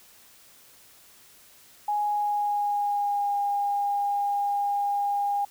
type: tone with pitch glide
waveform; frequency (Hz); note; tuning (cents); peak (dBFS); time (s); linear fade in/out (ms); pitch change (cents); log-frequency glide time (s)
sine; 831 to 810.6; G#5 to G#5; +1 to -42; -23; 1.88-5.45; 5; -43; 2.03-3.38
effects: white hiss -54 dBFS RMS until 5.5 s